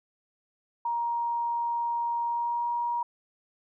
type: tone with pitch glide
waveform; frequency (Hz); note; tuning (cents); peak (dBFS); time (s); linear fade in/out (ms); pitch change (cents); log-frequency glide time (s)
sine; 941 to 950.8; A#5 to A#5; +16 to +34; -26; 0.85-3.03; 5; +18; 2.25-2.69
effects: none